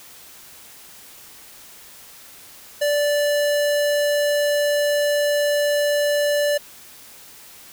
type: tone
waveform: square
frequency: 584 Hz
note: D5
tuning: 10 cents flat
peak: -18 dBFS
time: 2.81-6.58 s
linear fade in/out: 10 ms
effects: white hiss -44 dBFS RMS until 7.72 s